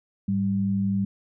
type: tone pair together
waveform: sine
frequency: 103.83 / 196 Hz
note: G#2 / G3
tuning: 0 / 0 cents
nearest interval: major seventh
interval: 1100 cents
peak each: -29 / -22 dBFS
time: 0.28-1.05 s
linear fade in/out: 5 ms
effects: none